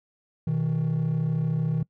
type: tone pair together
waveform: triangle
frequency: 125.69 / 159 Hz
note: B2 / D#3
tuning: +31 / +38 cents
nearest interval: major third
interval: 407 cents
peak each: -25 / -21 dBFS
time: 0.47-1.83 s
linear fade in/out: 5 ms
effects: noise-tail reverb RT60 0.1 s tail -25 dB re dry + tanh soft clip ceiling -17 dBFS